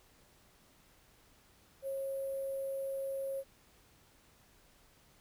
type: tone with sample-and-hold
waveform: sine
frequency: 543 Hz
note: C#5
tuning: 36 cents flat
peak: -35 dBFS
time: 1.82-3.44 s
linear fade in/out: 50 ms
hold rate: 11025 Hz
effects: pink hiss -65 dBFS RMS until 5.2 s